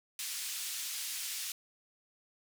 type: band-pass noise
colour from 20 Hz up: white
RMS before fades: -39 dBFS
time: 0.19-1.52 s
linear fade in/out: 2 ms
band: 2400 to 11000 Hz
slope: 12 dB/octave
effects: none